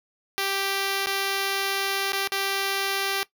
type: tone with dropouts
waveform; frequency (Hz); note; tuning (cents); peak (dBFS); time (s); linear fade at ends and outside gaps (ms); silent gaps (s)
5% pulse; 392; G4; 0; -13; 0.38-3.23; 0; 1.06-1.069 / 2.121-2.132 / 2.275-2.32
effects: noise-tail reverb RT60 0.1 s tail -18 dB re dry